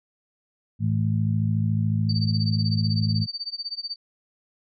harmonic tone, 53.9 Hz, A1, 35 cents flat, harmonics 2 / 3 / 4, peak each -22 / -26 / -28 dBFS, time 0.79-3.27 s, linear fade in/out 50 ms
sine tone with tremolo, 4600 Hz, D8, 37 cents flat, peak -26 dBFS, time 2.09-3.96 s, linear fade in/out 5 ms, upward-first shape sine, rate 16 Hz, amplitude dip 95%
effects none

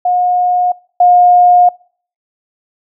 sine tone pair in turn, 720 / 714.2 Hz, F#5 / F5, -47 / +39 cents, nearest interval unison, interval 14 cents, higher first, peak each -9 / -4 dBFS, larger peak second, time 0.05-0.72 / 1-1.69 s, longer second, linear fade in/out 5 ms, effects noise-tail reverb RT60 0.5 s tail -25 dB re dry

